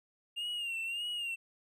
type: tone with vibrato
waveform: triangle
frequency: 2794 Hz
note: F7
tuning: in tune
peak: -33 dBFS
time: 0.36-1.36 s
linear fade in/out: 20 ms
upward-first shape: sine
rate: 1.7 Hz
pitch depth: 72 cents each way
effects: none